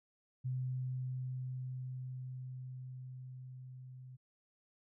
sine tone with level ramp, 128.2 Hz, C3, 35 cents flat, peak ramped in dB -34 to -49 dBFS, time 0.44-4.17 s, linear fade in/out 20 ms, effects none

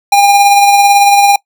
square tone with tremolo, 806 Hz, G5, 48 cents sharp, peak -3 dBFS, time 0.12-1.36 s, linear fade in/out 5 ms, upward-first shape triangle, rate 18 Hz, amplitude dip 40%, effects noise-tail reverb RT60 0.1 s tail -23 dB re dry

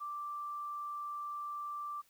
sine tone, 1174.7 Hz, D6, in tune, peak -38 dBFS, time 0-2.02 s, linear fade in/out 20 ms, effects white hiss -69 dBFS RMS until 2.09 s

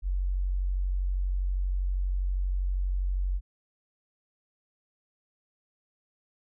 sine tone, 46.25 Hz, F#1, in tune, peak -25 dBFS, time 0.02-3.41 s, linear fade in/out 50 ms, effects none

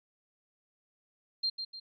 sine tone with echo, 4186 Hz, C8, in tune, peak -27 dBFS, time 1.43-1.5 s, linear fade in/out 10 ms, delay 150 ms, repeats 2, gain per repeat -7 dB, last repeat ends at 1.8 s, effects MP3 48 kbps

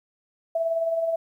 sine tone with tremolo, 660 Hz, E5, 2 cents sharp, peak -20 dBFS, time 0.55-1.16 s, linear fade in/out 5 ms, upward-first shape sine, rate 19 Hz, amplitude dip 45%, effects 10-bit

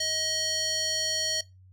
square tone with band-pass filter, 630 Hz, D#5, 21 cents sharp, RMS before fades -29 dBFS, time 0-1.41 s, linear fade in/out 5 ms, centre 4800 Hz, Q 2.7, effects noise-tail reverb RT60 0.2 s tail -18 dB re dry + added 93 Hz sine -51 dBFS peak until 1.72 s

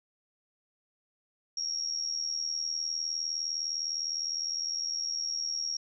sine tone with amplitude modulation, 5588 Hz, F8, in tune, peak -27 dBFS, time 1.57-5.77 s, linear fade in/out 5 ms, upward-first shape sine, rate 79.7 Hz, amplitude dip 75%, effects none

